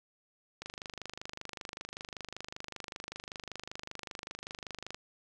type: click train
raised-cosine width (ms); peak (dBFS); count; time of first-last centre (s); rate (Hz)
0.2; -23; 110; 0.62-4.945; 25.2
effects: none